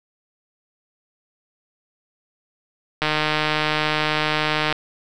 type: click train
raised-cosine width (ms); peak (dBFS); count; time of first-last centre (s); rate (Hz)
0.3; -4; 262; 3.02-4.726; 153
effects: none